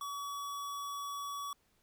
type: tone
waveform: square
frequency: 1135 Hz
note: C#6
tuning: 41 cents sharp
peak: -39 dBFS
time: 0.01-1.53 s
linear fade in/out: 2 ms
effects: pink hiss -73 dBFS RMS until 1.82 s